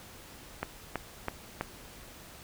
click train, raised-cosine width 0.5 ms, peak -16 dBFS, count 4, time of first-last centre 0.63-1.61 s, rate 3.06 Hz, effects pink hiss -50 dBFS RMS until 2.43 s

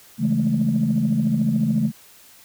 sine chord, A major seventh, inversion first, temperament just, 137.5 / 165 / 206.2 / 220 Hz, C#3 / E3 / G#3 / A3, -14 / +2 / -12 / 0 cents, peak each -24 / -24 / -24 / -19 dBFS, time 0.18-1.92 s, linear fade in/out 50 ms, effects tanh soft clip ceiling -10 dBFS + white hiss -49 dBFS RMS until 2.44 s

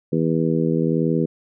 harmonic tone, 81.3 Hz, E2, 23 cents flat, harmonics 2 / 3 / 4 / 5 / 6, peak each -21 / -23 / -24 / -25 / -26 dBFS, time 0.12-1.26 s, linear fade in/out 10 ms, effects none

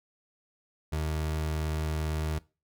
30% pulse tone, 77.7 Hz, D#2, 2 cents flat, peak -26 dBFS, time 0.92-2.39 s, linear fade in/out 10 ms, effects noise-tail reverb RT60 0.3 s tail -21 dB re dry

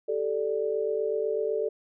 sine chord, G suspended second, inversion none, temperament equal, 392 / 440 / 587.3 Hz, G4 / A4 / D5, 0 / 0 / 0 cents, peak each -32 / -27 / -32 dBFS, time 0.08-1.69 s, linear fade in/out 10 ms, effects none

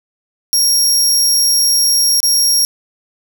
25% pulse tone with dropouts, 5588 Hz, F8, in tune, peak -5 dBFS, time 0.53-2.65 s, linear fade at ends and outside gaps 0 ms, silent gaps 2.203-2.23 s, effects none

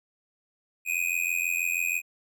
square tone with amplitude modulation, 2489 Hz, D#7, in tune, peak -22 dBFS, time 0.85-2.02 s, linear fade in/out 50 ms, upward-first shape sine, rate 86.2 Hz, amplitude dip 95%, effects none

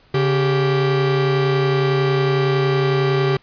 45% pulse tone pair together, 140.5 / 390.6 Hz, C#3 / G4, +24 / -6 cents, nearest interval octave + tritone, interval 1770 cents, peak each -18 dBFS, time 0.14-3.37 s, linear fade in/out 5 ms, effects pink hiss -54 dBFS RMS until 3.42 s + resampled to 11025 Hz

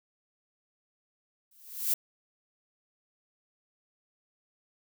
violet noise with exponential growth, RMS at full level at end -24 dBFS, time 1.51-1.94 s, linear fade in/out 5 ms, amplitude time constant 92 ms, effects none

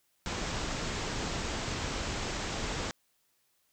pink low-pass noise, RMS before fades -35 dBFS, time 0.26-2.91 s, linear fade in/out 0 ms, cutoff 7800 Hz, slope 96 dB/octave, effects white hiss -73 dBFS RMS until 3.72 s

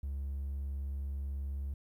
triangle tone, 69.3 Hz, C#2, in tune, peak -32 dBFS, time 0.03-1.74 s, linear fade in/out 5 ms, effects tanh soft clip ceiling -29 dBFS + 12-bit

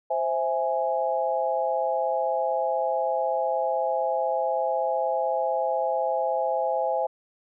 sine chord, C augmented, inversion none, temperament equal, 523.3 / 659.3 / 830.6 Hz, C5 / E5 / G#5, 0 / 0 / 0 cents, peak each -27 dBFS, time 0.1-7.07 s, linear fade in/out 10 ms, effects none

